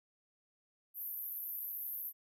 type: band-pass noise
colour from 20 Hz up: white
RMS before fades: -42 dBFS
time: 0.94-2.13 s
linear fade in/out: 50 ms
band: 12000 to 14000 Hz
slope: 96 dB/octave
effects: none